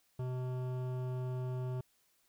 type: tone with hard clipping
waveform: triangle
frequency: 127 Hz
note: B2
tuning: 49 cents sharp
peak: -37 dBFS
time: 0.19-1.81 s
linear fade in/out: 5 ms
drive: 18 dB
effects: white hiss -73 dBFS RMS until 2.28 s